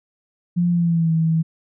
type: tone with pitch glide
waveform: sine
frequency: 174.61 to 161.98 Hz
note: F3 to E3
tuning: 0 to -30 cents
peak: -15 dBFS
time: 0.56-1.43 s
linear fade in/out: 20 ms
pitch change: -130 cents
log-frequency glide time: 0.7-1.12 s
effects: none